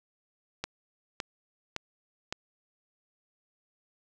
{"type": "click train", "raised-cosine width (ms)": 0.2, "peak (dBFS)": -15, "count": 4, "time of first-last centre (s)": [0.64, 2.325], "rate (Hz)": 1.78, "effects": []}